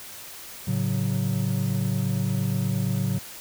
triangle chord, F# minor, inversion first, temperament equal, 110 / 138.59 / 185 Hz, A2 / C#3 / F#3, 0 / 0 / 0 cents, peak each -25 dBFS, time 0.67-3.19 s, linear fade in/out 10 ms, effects white hiss -41 dBFS RMS until 3.4 s

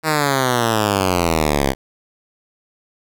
5% pulse exponential sweep, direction down, 160.3 to 65.41 Hz, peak -4 dBFS, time 0.03-1.75 s, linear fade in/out 50 ms, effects none

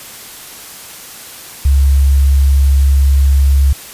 sine tone, 68.9 Hz, C#2, 10 cents flat, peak -6 dBFS, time 1.65-3.73 s, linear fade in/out 5 ms, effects white hiss -32 dBFS RMS until 3.93 s + resampled to 32000 Hz

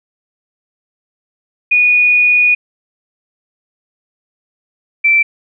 sine tone pair in turn, 2461 / 2336 Hz, D#7 / D7, -20 / -10 cents, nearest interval minor second, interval 90 cents, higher first, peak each -7 dBFS, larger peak neither, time 1.71-2.55 / 5.04-5.23 s, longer first, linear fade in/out 10 ms, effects none

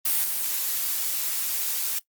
blue noise with level steps, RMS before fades -23 / -27 dBFS, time 0.05-1.99 s, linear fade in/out 5 ms, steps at 0.24 s, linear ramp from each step 2 ms, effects noise-tail reverb RT60 0.1 s tail -19 dB re dry + Opus 32 kbps

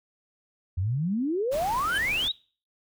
sine exponential sweep, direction up, 84.5 to 3951 Hz, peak -24 dBFS, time 0.77-2.32 s, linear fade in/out 10 ms
pink noise, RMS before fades -38 dBFS, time 1.51-2.29 s, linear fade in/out 20 ms
square tone with exponential growth, 3059 Hz, G7, 43 cents flat, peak -26 dBFS, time 1.84-1.98 s, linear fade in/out 5 ms, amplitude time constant 29 ms
effects noise-tail reverb RT60 0.4 s tail -23 dB re dry

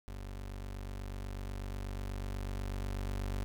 30% pulse tone with level ramp, 48.16 Hz, G1, 30 cents flat, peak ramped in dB -39 to -31 dBFS, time 0.08-3.44 s, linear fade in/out 0 ms, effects none

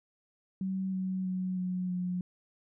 sine tone with pitch steps, 190 / 187.49 / 185.02 / 182.58 / 180.17 Hz, F#3 / F#3 / F#3 / F#3 / F#3, +46 / +23 / 0 / -23 / -46 cents, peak -30 dBFS, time 0.61-2.21 s, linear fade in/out 2 ms, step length 320 ms, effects none

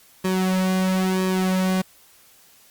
sawtooth tone with flanger, 186.9 Hz, F#3, 18 cents sharp, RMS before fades -21 dBFS, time 0.24-1.82 s, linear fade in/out 10 ms, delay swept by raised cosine 1.4 to 3.1 ms, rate 1 Hz, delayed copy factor -0.75, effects white hiss -53 dBFS RMS until 2.7 s + Opus 48 kbps

